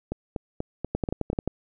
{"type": "two click trains", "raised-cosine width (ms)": 2, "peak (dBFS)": [-15, -12], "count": [6, 7], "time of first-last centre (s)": [[0.12, 1.331], [0.95, 1.476]], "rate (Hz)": [4.13, 11.4], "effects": []}